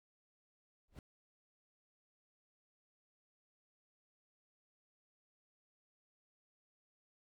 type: noise with exponential growth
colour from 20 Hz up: brown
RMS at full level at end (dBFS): -43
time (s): 0.88-0.99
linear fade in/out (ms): 1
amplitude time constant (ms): 22
effects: none